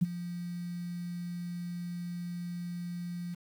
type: tone with ADSR envelope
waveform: sine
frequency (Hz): 174.61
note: F3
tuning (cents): 0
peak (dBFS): -20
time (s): 0.01-3.35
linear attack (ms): 16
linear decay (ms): 25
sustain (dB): -15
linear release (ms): 14
effects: 9-bit